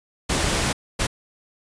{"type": "noise bursts at uneven times", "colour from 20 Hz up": "pink", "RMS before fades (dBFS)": -22, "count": 2, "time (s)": [[0.29, 0.73], [0.99, 1.07]], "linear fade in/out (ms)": 10, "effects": ["resampled to 22050 Hz"]}